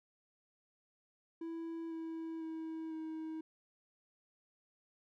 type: tone with pitch steps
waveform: triangle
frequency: 330 / 325.8 / 321.7 / 317.7 Hz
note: E4 / E4 / E4 / D#4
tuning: +2 / -20 / -42 / +36 cents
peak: -38 dBFS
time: 1.41-3.41 s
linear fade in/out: 5 ms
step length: 500 ms
effects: none